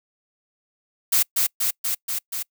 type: noise with echo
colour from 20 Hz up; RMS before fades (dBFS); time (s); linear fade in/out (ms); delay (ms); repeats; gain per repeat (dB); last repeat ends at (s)
blue; -18; 1.12-1.23; 10; 240; 5; -2; 2.43
effects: noise-tail reverb RT60 0.1 s tail -26 dB re dry